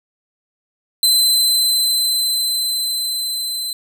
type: tone with level ramp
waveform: sawtooth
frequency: 4057 Hz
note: B7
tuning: 46 cents sharp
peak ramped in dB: -8 to -19 dBFS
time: 1.03-3.73 s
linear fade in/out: 2 ms
effects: none